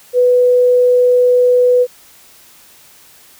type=tone; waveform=sine; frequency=495.3 Hz; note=B4; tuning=5 cents sharp; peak=-7 dBFS; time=0.13-1.87 s; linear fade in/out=50 ms; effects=white hiss -44 dBFS RMS until 3.39 s